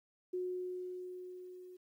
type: tone with level ramp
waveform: sine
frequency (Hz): 364.1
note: F#4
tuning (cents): -28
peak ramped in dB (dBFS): -34 to -50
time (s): 0.33-1.77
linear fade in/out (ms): 10
effects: 12-bit